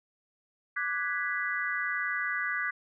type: chord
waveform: sine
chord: G# half-diminished seventh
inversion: second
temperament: equal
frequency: 1174.7 / 1480 / 1661.2 / 1975.5 Hz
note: D6 / F#6 / G#6 / B6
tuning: 0 / 0 / 0 / 0 cents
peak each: -37 / -34 / -34 / -33 dBFS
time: 0.76-2.71 s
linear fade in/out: 10 ms
effects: none